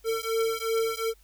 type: beating tone pair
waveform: square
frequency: 450 / 452.7 Hz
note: A4 / A4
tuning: +39 / +49 cents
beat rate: 2.7 Hz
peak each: -29 dBFS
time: 0.04-1.14 s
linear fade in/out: 50 ms
effects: added 50 Hz sine -56 dBFS peak until 1.23 s + white hiss -63 dBFS RMS until 1.23 s